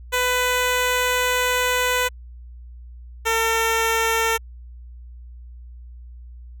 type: tone pair in turn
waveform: 10% pulse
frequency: 499 / 452.1 Hz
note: B4 / A4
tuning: +18 / +47 cents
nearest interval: major second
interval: 171 cents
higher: first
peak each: -10 dBFS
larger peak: neither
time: 0.12-2.09 / 3.25-4.38 s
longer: first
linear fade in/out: 20 ms
effects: added 60 Hz sine -37 dBFS peak until 6.6 s